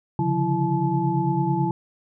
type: tone cluster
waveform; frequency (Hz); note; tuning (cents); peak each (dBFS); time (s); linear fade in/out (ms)
sine; 137.2 / 146.3 / 176.6 / 333.3 / 863; C#3 / D3 / F3 / E4 / A5; -17 / -6 / +20 / +19 / -34; -26; 0.19-1.71; 2
effects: none